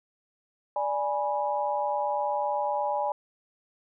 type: chord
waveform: sine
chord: G# diminished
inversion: second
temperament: equal with one note detuned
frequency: 587.3 / 830.6 / 978.7 Hz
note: D5 / G#5 / B5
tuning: 0 / 0 / -16 cents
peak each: -30 / -28 / -32 dBFS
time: 0.76-3.12 s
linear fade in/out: 2 ms
effects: none